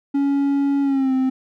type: tone with pitch glide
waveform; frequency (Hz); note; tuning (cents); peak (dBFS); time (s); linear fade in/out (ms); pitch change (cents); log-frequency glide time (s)
triangle; 279.9 to 261.2; C#4 to C4; +17 to -3; -14; 0.14-1.3; 10; -120; 0.82-1.13
effects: none